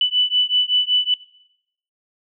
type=beating tone pair; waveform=sine; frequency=2980 / 2985.3 Hz; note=F#7 / F#7; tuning=+12 / +15 cents; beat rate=5.3 Hz; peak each=-19 / -19 dBFS; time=0.01-1.14 s; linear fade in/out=2 ms; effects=noise-tail reverb RT60 0.8 s tail -21 dB re dry